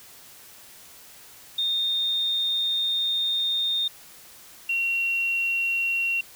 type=tone pair in turn; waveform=sine; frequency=3658 / 2740 Hz; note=A#7 / F7; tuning=-33 / -34 cents; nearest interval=perfect fourth; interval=501 cents; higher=first; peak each=-22 dBFS; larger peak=neither; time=1.58-3.88 / 4.69-6.21 s; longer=first; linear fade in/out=5 ms; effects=white hiss -48 dBFS RMS until 6.35 s